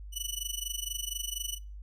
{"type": "tone with amplitude modulation", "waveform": "15% pulse", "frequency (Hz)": 2960, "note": "F#7", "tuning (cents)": 0, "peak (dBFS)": -23, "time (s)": [0.12, 1.59], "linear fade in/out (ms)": 50, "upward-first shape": "sine", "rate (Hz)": 24.2, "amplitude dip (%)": 90, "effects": ["noise-tail reverb RT60 0.3 s tail -21 dB re dry", "added 50 Hz sine -41 dBFS peak until 1.82 s"]}